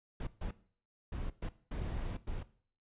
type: noise bursts at uneven times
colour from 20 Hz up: brown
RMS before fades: -38 dBFS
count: 6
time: 0.2-0.27 / 0.41-0.51 / 1.12-1.3 / 1.42-1.49 / 1.71-2.17 / 2.27-2.43 s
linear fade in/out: 5 ms
effects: noise-tail reverb RT60 0.5 s tail -17 dB re dry + resampled to 8000 Hz